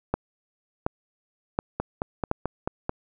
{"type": "two click trains", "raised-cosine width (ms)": 1, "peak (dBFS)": [-9, -12], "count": [4, 6], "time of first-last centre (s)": [[0.14, 2.314], [1.8, 2.894]], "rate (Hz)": [1.38, 4.57], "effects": []}